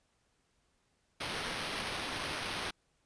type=noise with sample-and-hold; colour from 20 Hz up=violet; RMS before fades=-38 dBFS; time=1.2-2.71 s; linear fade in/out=10 ms; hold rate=7350 Hz; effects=pink hiss -75 dBFS RMS until 3.05 s + resampled to 22050 Hz